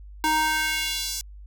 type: tone with high-pass filter sweep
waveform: square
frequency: 311.1 Hz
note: D#4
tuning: in tune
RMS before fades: -25 dBFS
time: 0.24-1.21 s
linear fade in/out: 0 ms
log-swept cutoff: 650 to 6000 Hz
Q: 1.6
effects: added 50 Hz sine -40 dBFS peak until 1.46 s